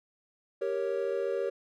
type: chord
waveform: triangle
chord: G diminished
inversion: none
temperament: equal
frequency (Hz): 392 / 466.2 / 554.4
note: G4 / Bb4 / Db5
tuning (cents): 0 / 0 / 0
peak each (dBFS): -31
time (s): 0.61-1.5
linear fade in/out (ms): 10
effects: none